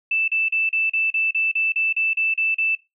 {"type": "tone bursts", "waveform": "sine", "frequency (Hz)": 2645, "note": "E7", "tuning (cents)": 5, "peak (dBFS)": -18, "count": 13, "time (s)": [0.11, 2.752], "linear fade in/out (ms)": 5, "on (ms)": 170, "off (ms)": 36, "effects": ["noise-tail reverb RT60 0.2 s tail -18 dB re dry"]}